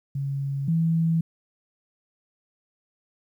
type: tone pair in turn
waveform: sine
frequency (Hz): 138.59 / 164.15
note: C#3 / E3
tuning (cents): 0 / -7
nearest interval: minor third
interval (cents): 293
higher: second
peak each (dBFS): -25 / -19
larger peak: second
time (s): 0.15-0.68 / 0.68-1.21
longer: neither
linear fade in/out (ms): 5
effects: 10-bit